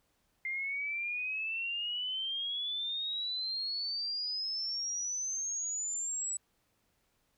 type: exponential sweep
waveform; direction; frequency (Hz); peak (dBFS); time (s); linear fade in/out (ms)
sine; up; 2093 to 7902; -33; 0.45-6.37; 2
effects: pink hiss -75 dBFS RMS until 7.37 s